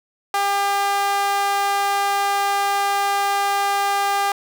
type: tone with high-pass filter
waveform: sawtooth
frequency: 400.4 Hz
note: G4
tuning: 37 cents sharp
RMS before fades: -20 dBFS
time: 0.34-4.32 s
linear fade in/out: 2 ms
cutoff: 870 Hz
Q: 2.6
effects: none